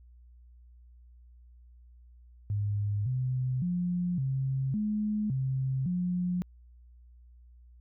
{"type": "tone with pitch steps", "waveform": "sine", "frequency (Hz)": [102.7, 128.1, 177.4, 133.7, 211.5, 132.3, 179], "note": ["G#2", "C3", "F3", "C3", "G#3", "C3", "F3"], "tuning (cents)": [-19, -36, 27, 38, 32, 20, 43], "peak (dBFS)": -27, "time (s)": [2.5, 6.42], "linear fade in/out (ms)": 0, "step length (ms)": 560, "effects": ["added 60 Hz sine -52 dBFS peak until 7.8 s"]}